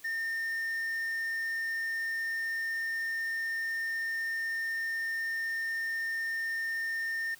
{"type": "tone with quantisation", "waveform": "triangle", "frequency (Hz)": 1816, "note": "A#6", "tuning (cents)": -46, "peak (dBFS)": -29, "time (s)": [0.04, 7.35], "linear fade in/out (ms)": 10, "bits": 9, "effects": ["white hiss -56 dBFS RMS until 7.39 s"]}